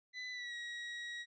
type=tone with pitch glide; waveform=30% pulse; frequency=2001 to 1905.1 Hz; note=B6 to A#6; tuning=+22 to +37 cents; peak=-39 dBFS; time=0.13-1.26 s; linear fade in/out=50 ms; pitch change=-85 cents; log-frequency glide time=0.31-0.54 s; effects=resampled to 16000 Hz